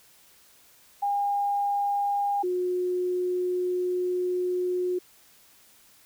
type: tone pair in turn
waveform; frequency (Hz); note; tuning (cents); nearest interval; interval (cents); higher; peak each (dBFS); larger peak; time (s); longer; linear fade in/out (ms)
sine; 809 / 361.5; G#5 / F#4; -46 / -40; octave + major second; 1394; first; -23 / -24; first; 1.02-2.43 / 2.43-4.99; second; 10
effects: white hiss -57 dBFS RMS until 6.05 s